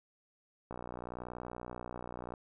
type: click train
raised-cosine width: 1 ms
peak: -28 dBFS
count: 100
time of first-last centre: 0.71-2.338 s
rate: 60.8 Hz
effects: none